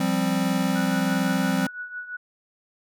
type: chord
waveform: square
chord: F suspended second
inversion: none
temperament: equal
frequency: 174.61 / 196 / 261.6 Hz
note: F3 / G3 / C4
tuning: 0 / 0 / 0 cents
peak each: -27 / -26 / -26 dBFS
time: 0-1.67 s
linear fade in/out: 5 ms
type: tone with tremolo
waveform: sine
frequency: 1472 Hz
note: F#6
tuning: 9 cents flat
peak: -29 dBFS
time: 0.75-2.17 s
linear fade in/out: 10 ms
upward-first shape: triangle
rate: 5.9 Hz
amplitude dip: 75%
effects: none